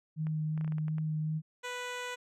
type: tone with vibrato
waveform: sine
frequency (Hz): 155.56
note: D#3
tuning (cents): 0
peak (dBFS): -30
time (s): 0.16-1.42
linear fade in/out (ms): 50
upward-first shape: sine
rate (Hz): 2.7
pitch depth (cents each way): 12
type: clicks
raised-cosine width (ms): 0.5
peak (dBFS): -34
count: 9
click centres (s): 0.269 / 0.577 / 0.611 / 0.646 / 0.678 / 0.722 / 0.783 / 0.882 / 0.983
type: tone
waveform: 10% pulse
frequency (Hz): 493.9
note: B4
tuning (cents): 0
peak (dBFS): -28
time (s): 1.63-2.16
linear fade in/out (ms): 20
effects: low-pass 8000 Hz 12 dB/octave